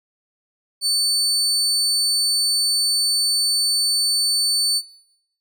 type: tone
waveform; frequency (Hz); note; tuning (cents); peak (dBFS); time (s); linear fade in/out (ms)
30% pulse; 4500; C#8; +25; -14; 0.81-4.82; 50
effects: noise-tail reverb RT60 0.8 s tail -21 dB re dry